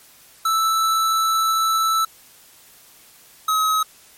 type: tone pair in turn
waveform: square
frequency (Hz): 1318.5 / 1275.8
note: E6 / D#6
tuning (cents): 0 / +43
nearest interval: minor second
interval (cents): 57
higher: first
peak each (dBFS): -17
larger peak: neither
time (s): 0.45-2.05 / 3.48-3.83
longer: first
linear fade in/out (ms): 5
effects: white hiss -49 dBFS RMS until 4.17 s + MP3 64 kbps